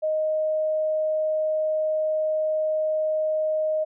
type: tone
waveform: sine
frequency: 622.3 Hz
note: D#5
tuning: in tune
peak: -21 dBFS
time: 0.02-3.85 s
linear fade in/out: 20 ms
effects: none